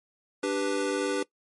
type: chord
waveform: square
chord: G major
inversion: second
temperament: equal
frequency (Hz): 293.7 / 392 / 493.9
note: D4 / G4 / B4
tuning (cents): 0 / 0 / 0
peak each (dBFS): -31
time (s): 0.43-1.23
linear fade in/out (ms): 5
effects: noise-tail reverb RT60 0.1 s tail -20 dB re dry + MP3 48 kbps